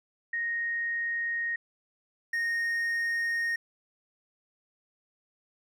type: tone pair in turn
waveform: sine / triangle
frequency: 1864.7 / 1855.2 Hz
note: A#6 / A#6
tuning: 0 / -9 cents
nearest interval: unison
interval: 9 cents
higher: first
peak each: -28 / -25 dBFS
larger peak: second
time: 0.33-1.56 / 2.33-3.56 s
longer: neither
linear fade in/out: 5 ms
effects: none